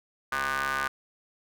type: ring-modulated tone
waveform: sawtooth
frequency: 138.59 Hz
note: C#3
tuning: in tune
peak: -20 dBFS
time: 0.32-0.88 s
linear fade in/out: 5 ms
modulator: 1350 Hz
effects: none